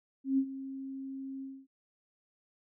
sine tone with ADSR envelope, 268.7 Hz, C4, 46 cents sharp, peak -23 dBFS, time 0.24-1.67 s, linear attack 140 ms, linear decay 69 ms, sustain -15 dB, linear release 250 ms, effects none

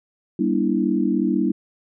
sine chord, E half-diminished seventh, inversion first, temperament equal with one note detuned, 196 / 238.1 / 293.7 / 329.6 Hz, G3 / Bb3 / D4 / E4, 0 / +37 / 0 / 0 cents, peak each -23 dBFS, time 0.39-1.52 s, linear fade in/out 5 ms, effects none

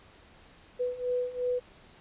sine beating tone pair, 493.9 / 496.7 Hz, B4 / B4, 0 / +10 cents, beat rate 2.8 Hz, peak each -33 / -30 dBFS, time 0.79-1.6 s, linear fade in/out 20 ms, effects pink hiss -56 dBFS RMS until 2 s + resampled to 8000 Hz

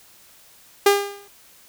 sawtooth tone with exponential decay, 403 Hz, G4, 48 cents sharp, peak -6 dBFS, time 0.86-1.28 s, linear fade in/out 5 ms, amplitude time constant 90 ms, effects white hiss -51 dBFS RMS until 1.68 s

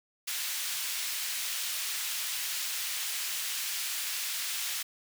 pink high-pass noise, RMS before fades -34 dBFS, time 0.27-4.83 s, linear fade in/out 10 ms, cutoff 2500 Hz, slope 12 dB/octave, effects none

